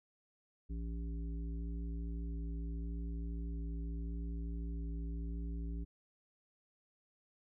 harmonic tone with a mistuned harmonic, 56.5 Hz, A1, 47 cents sharp, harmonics 1 / 3 / 5 / 7, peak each -38 / -47 / -50 / -58 dBFS, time 0.69-5.85 s, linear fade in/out 20 ms, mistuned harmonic 1, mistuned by +25 cents, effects none

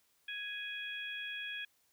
harmonic tone, 831 Hz, G#5, 1 cent sharp, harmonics 2 / 3 / 4, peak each -43 / -43 / -44 dBFS, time 0.28-1.65 s, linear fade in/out 5 ms, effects white hiss -73 dBFS RMS until 1.92 s

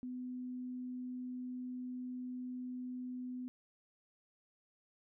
sine tone, 251.1 Hz, B3, 29 cents sharp, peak -40 dBFS, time 0.03-3.48 s, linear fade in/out 0 ms, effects none

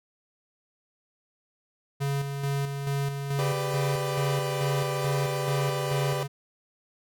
square tone with tremolo, 139.8 Hz, C#3, 15 cents sharp, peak -26 dBFS, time 2-6.28 s, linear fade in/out 20 ms, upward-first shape square, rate 2.3 Hz, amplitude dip 45%
30% pulse chord, G major, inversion none, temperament equal with one note detuned, 392 / 497.3 / 587.3 Hz, G4 / B4 / D5, 0 / +12 / 0 cents, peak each -31 dBFS, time 3.39-6.23 s, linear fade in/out 0 ms
effects none

